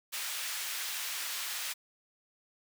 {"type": "high-pass noise", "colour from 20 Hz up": "pink", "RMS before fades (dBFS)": -37, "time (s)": [0.12, 1.74], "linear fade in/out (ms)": 20, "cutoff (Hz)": 1800, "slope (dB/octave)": 12, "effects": []}